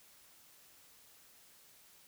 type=silence; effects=white hiss -62 dBFS RMS until 2.07 s